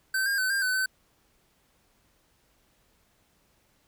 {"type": "tone with pitch steps", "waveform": "square", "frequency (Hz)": [1543, 1612, 1519, 1597, 1509, 1526], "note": ["G6", "G6", "F#6", "G6", "F#6", "G6"], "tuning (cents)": [-28, 48, 45, 32, 34, -47], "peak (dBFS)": -25, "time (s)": [0.14, 0.86], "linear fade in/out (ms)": 5, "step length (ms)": 120, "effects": ["pink hiss -67 dBFS RMS until 3.87 s"]}